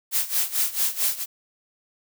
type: noise with tremolo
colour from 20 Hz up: blue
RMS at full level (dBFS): -21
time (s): 0.11-1.26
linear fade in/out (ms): 50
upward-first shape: sine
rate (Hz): 4.5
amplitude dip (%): 85
effects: none